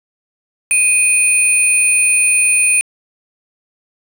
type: tone pair together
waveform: sine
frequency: 2489 / 9183 Hz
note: D#7 / D9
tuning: 0 / -40 cents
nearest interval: octave + major seventh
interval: 2260 cents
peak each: -11 dBFS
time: 0.71-2.81 s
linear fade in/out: 0 ms
effects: tanh soft clip ceiling -5 dBFS + 7-bit